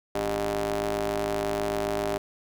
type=ring-modulated tone; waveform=sawtooth; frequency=106.7 Hz; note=G#2; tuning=47 cents sharp; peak=-19 dBFS; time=0.15-2.18 s; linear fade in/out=5 ms; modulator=504 Hz; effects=none